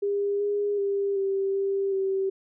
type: tone with pitch steps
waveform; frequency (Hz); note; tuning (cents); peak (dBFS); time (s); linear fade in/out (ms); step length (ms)
sine; 403.5 / 409.3 / 398.6 / 390.1 / 393 / 385.8; G#4 / G#4 / G4 / G4 / G4 / G4; -50 / -25 / +29 / -8 / +4 / -28; -23; 0.02-2.3; 10; 380
effects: none